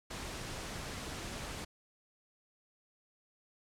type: noise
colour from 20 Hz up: pink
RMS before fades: -42 dBFS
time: 0.1-1.65 s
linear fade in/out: 10 ms
effects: low-pass 9000 Hz 12 dB/octave